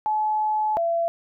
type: tone pair in turn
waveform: sine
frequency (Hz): 857 / 674.7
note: A5 / E5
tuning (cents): -46 / +40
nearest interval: major third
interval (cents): 414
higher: first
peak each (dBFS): -20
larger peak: neither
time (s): 0.06-0.77 / 0.77-1.08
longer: first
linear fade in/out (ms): 0
effects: none